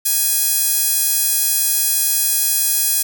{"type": "tone with high-pass filter", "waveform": "sawtooth", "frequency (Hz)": 831, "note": "G#5", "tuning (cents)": 1, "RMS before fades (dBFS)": -17, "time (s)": [0.05, 3.03], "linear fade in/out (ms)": 10, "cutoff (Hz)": 8900, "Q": 0.85, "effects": []}